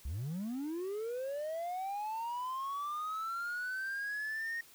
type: linear sweep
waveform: triangle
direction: up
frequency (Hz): 57.4 to 1864.7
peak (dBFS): -33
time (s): 0.05-4.61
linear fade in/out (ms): 5
effects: tanh soft clip ceiling -29 dBFS + white hiss -59 dBFS RMS until 4.74 s